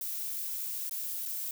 violet noise with dropouts, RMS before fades -36 dBFS, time 0.01-1.51 s, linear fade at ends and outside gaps 1 ms, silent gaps 0.895-0.91 / 1.254-1.258 s, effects none

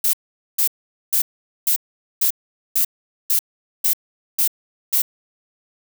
violet noise bursts, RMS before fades -17 dBFS, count 10, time 0.04-5.02 s, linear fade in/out 5 ms, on 93 ms, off 450 ms, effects none

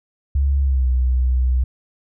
sine tone with pitch glide, 69.2 to 63.09 Hz, C#2 to B1, -2 to +38 cents, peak -14 dBFS, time 0.35-1.64 s, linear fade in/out 5 ms, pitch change -160 cents, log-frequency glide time 0.61-0.87 s, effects none

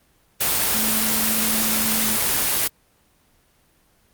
sine tone in noise, 220 Hz, A3, in tune, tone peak -27 dBFS, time 0.74-2.17 s, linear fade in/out 10 ms, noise white, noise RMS -20 dBFS, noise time 0.4-2.68 s, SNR -10 dB, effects pink hiss -60 dBFS RMS until 4.13 s + Opus 24 kbps

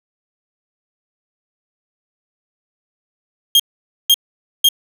40% pulse tone bursts, 3226 Hz, G7, 49 cents sharp, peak -7 dBFS, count 3, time 3.55-4.688 s, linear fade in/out 2 ms, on 46 ms, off 500 ms, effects none

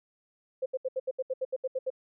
sine tone bursts, 520 Hz, C5, 11 cents flat, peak -27 dBFS, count 12, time 0.62-1.903 s, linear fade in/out 10 ms, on 40 ms, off 73 ms, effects none

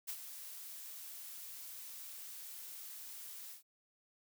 blue noise with ADSR envelope, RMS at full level -40 dBFS, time 0.07-3.63 s, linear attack 22 ms, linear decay 64 ms, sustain -9 dB, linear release 130 ms, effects none

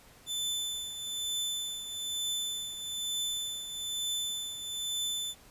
sawtooth tone with tremolo, 3520 Hz, A7, in tune, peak -27 dBFS, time 0.26-5.35 s, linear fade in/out 50 ms, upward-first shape triangle, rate 1.1 Hz, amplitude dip 65%, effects pink hiss -57 dBFS RMS until 5.5 s + resampled to 32000 Hz

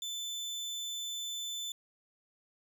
30% pulse tone, 3520 Hz, A7, in tune, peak -34 dBFS, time 0.02-1.72 s, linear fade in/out 2 ms, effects none

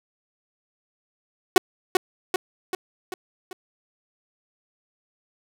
sawtooth tone with echo, 370 Hz, F#4, in tune, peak -6 dBFS, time 1.56-1.58 s, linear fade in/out 2 ms, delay 390 ms, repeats 5, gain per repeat -5 dB, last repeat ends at 3.53 s, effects none

